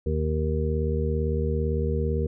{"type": "harmonic tone", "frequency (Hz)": 77.78, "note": "D#2", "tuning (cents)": 0, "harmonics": [1, 2, 3, 5, 6], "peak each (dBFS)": [-25, -30, -33, -32, -30], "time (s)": [0.06, 2.27], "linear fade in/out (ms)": 5, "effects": []}